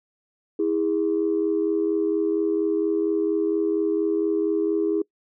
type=tone pair together; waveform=sine; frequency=324.4 / 408.7 Hz; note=E4 / G#4; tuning=-28 / -28 cents; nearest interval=major third; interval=400 cents; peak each=-22 dBFS; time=0.59-5.02 s; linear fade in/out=5 ms; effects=noise-tail reverb RT60 0.1 s tail -24 dB re dry + tanh soft clip ceiling -13 dBFS